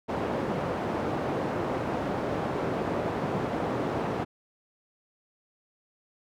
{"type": "band-pass noise", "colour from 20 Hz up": "white", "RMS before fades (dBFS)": -30, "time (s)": [0.08, 4.25], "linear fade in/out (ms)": 20, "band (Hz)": [100, 650], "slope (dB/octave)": 12, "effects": []}